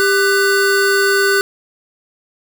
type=tone pair together; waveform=square; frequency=396.2 / 1496 Hz; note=G4 / F#6; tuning=+18 / +19 cents; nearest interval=octave + major seventh; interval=2301 cents; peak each=-15 dBFS; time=0-1.41 s; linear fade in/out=0 ms; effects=none